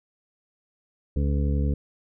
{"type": "harmonic tone", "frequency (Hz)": 71.2, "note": "C#2", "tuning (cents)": 47, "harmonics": [1, 2, 3, 4, 6, 7], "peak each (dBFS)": [-22, -28, -32, -34, -38, -39], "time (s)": [1.16, 1.74], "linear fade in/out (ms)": 5, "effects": []}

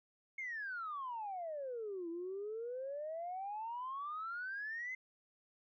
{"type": "exponential two-way sweep", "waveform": "sine", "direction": "down then up", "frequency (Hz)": [2185, 329.6, 2078], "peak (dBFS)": -39, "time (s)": [0.38, 4.95], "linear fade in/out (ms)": 5, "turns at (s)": 2.09, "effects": ["tanh soft clip ceiling -35 dBFS"]}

